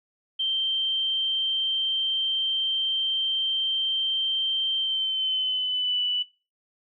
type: tone with pitch glide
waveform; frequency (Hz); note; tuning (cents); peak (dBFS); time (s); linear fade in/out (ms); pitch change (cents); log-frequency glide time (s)
sine; 3136 to 2969; G7 to F#7; 0 to +5; -23; 0.39-6.23; 10; -95; 4.78-6.02
effects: noise-tail reverb RT60 0.3 s tail -19 dB re dry